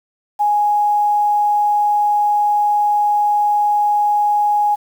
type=tone with quantisation; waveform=sine; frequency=830.6 Hz; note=G#5; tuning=in tune; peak=-12 dBFS; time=0.39-4.76 s; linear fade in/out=20 ms; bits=7; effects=none